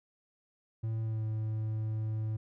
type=tone with pitch glide; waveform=triangle; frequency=111.6 to 109.18 Hz; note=A2 to A2; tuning=+25 to -13 cents; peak=-29 dBFS; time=0.83-2.37 s; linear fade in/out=10 ms; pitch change=-38 cents; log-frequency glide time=1.01-1.25 s; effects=none